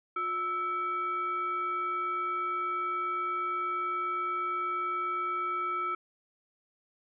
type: tone with frequency modulation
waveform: sine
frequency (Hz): 1316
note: E6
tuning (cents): -3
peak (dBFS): -29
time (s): 0.16-5.95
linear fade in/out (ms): 5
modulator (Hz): 959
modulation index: 0.51
effects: none